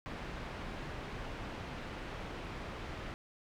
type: low-pass noise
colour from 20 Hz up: pink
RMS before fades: -43 dBFS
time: 0.06-3.14 s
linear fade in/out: 0 ms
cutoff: 2700 Hz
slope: 12 dB/octave
effects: none